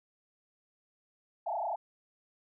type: tone with frequency modulation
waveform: sine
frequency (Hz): 770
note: G5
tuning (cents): -31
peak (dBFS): -31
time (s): 1.46-1.76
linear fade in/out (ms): 10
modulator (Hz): 30.4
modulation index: 4
effects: none